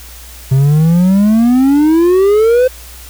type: exponential sweep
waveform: triangle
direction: up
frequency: 130 to 518 Hz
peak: -4 dBFS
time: 0.51-2.68 s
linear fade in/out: 10 ms
effects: added 60 Hz sine -33 dBFS peak until 3.09 s + white hiss -35 dBFS RMS until 3.09 s